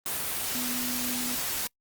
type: tone in noise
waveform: sine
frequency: 246.9 Hz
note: B3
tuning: in tune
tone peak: -34 dBFS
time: 0.55-1.35 s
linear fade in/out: 0 ms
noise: white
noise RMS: -31 dBFS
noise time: 0.06-1.67 s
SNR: -6 dB
effects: noise-tail reverb RT60 0.1 s tail -26 dB re dry + Opus 32 kbps